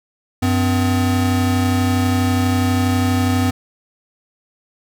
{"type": "tone pair together", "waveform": "square", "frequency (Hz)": [95.59, 254.5], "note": ["G2", "C4"], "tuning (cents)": [-43, -48], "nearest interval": "octave + perfect fourth", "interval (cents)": 1695, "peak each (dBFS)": -18, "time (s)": [0.42, 3.51], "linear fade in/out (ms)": 10, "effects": []}